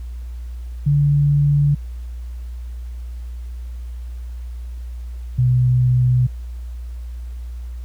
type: tone pair in turn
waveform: sine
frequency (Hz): 144.3 / 125.32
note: D3 / B2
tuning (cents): -30 / +26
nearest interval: major second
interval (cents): 244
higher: first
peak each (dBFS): -12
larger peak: neither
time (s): 0.86-1.75 / 5.38-6.27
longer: neither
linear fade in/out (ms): 10
effects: added 60 Hz sine -27 dBFS peak until 7.84 s + pink hiss -54 dBFS RMS until 7.84 s